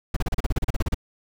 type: noise bursts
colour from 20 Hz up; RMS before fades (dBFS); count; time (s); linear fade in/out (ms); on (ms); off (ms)
brown; -21; 14; 0.14-0.945; 5; 25; 35
effects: none